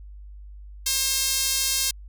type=tone with high-pass filter; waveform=sawtooth; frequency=534 Hz; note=C5; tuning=35 cents sharp; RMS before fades=-24 dBFS; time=0.86-1.91 s; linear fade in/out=5 ms; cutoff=5000 Hz; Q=0.98; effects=added 50 Hz sine -39 dBFS peak until 2.08 s